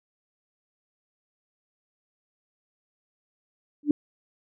sine tone with exponential growth, 293.7 Hz, D4, in tune, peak -12 dBFS, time 3.83-3.91 s, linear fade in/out 2 ms, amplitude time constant 16 ms, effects none

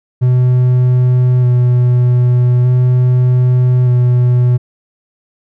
triangle tone with vibrato, 124.5 Hz, B2, 14 cents sharp, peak -5 dBFS, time 0.21-4.58 s, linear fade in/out 20 ms, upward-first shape square, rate 0.41 Hz, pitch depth 14 cents each way, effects none

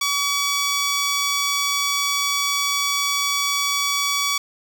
10% pulse tone, 1138 Hz, C#6, 45 cents sharp, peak -11 dBFS, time 0.01-4.38 s, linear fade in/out 5 ms, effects none

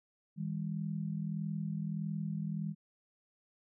sine tone pair together, 160 / 201.6 Hz, D#3 / G3, +49 / +49 cents, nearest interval major third, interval 400 cents, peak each -36 / -38 dBFS, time 0.36-2.75 s, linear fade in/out 50 ms, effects none

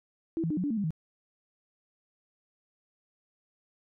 sine tone with pitch steps, 328.4 / 163.6 / 303.7 / 182.5 / 288.8 / 224.1 / 202.1 / 158.1 Hz, E4 / E3 / D#4 / F#3 / D4 / A3 / G#3 / D#3, -6 / -13 / -42 / -24 / -29 / +32 / -47 / +28 cents, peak -27 dBFS, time 0.37-0.906 s, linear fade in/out 0 ms, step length 67 ms, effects none

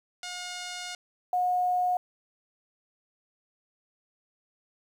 5% pulse / sine tone pair in turn, 718 / 723.8 Hz, F5 / F#5, +48 / -38 cents, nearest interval unison, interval 14 cents, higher second, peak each -23 dBFS, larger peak neither, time 0.23-0.95 / 1.33-1.97 s, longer first, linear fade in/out 2 ms, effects low-pass 7000 Hz 12 dB/octave + 9-bit

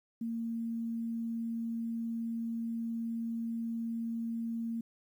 sine tone, 229.7 Hz, A#3, 25 cents flat, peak -33 dBFS, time 0.21-4.81 s, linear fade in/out 5 ms, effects 11-bit

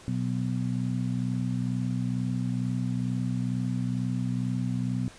harmonic tone, 62.2 Hz, B1, 13 cents sharp, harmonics 2 / 3 / 4, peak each -29 / -31 / -32 dBFS, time 0.08-5.08 s, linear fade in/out 0 ms, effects pink hiss -50 dBFS RMS until 5.18 s + resampled to 22050 Hz

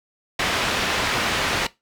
white low-pass noise, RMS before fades -23 dBFS, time 0.39-1.67 s, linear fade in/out 5 ms, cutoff 3000 Hz, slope 12 dB/octave, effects noise-tail reverb RT60 0.2 s tail -19 dB re dry

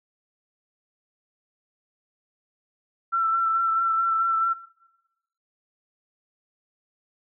sine tone with vibrato, 1341 Hz, E6, 29 cents sharp, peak -20 dBFS, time 3.12-4.54 s, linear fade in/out 20 ms, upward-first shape sine, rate 4.6 Hz, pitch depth 22 cents each way, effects noise-tail reverb RT60 1.0 s tail -20 dB re dry

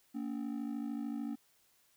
triangle ring-modulated tone, 257.6 Hz, C4, 27 cents flat, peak -31 dBFS, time 0.14-1.36 s, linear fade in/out 20 ms, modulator 26.7 Hz, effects white hiss -70 dBFS RMS until 1.96 s

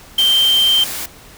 sine tone in noise, 3137 Hz, G7, 1 cent sharp, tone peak -10 dBFS, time 0.18-0.84 s, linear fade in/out 5 ms, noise white, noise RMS -25 dBFS, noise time 0.18-1.06 s, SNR +12 dB, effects pink hiss -41 dBFS RMS until 1.37 s

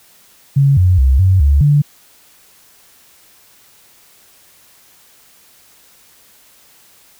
sine tone with pitch steps, 139 / 91.1 / 65.9 / 94.1 / 71.1 / 145.7 Hz, C#3 / F#2 / C2 / F#2 / C#2 / D3, +5 / -26 / +13 / +30 / +45 / -13 cents, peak -7 dBFS, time 0.56-1.82 s, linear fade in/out 10 ms, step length 210 ms, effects white hiss -48 dBFS RMS until 7.19 s

